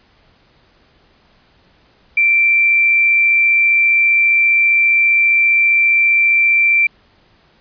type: tone with amplitude modulation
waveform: sine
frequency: 2349 Hz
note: D7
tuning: in tune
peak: -8 dBFS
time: 2.17-6.87 s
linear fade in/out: 5 ms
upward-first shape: sine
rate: 115 Hz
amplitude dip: 25%
effects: pink hiss -53 dBFS RMS until 7.6 s + resampled to 11025 Hz